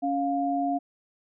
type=tone pair together; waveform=sine; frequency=279.2 / 703.5 Hz; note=C#4 / F5; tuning=+13 / +12 cents; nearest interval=octave + major third; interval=1599 cents; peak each=-27 / -26 dBFS; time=0.02-0.79 s; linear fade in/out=20 ms; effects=none